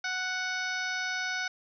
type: harmonic tone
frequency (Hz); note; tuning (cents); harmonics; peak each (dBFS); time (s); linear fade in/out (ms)
740; F#5; 0; 1 / 2 / 3 / 4 / 5 / 6 / 7 / 8; -40 / -32 / -37 / -47 / -42 / -44 / -42 / -44; 0.04-1.48; 5
effects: none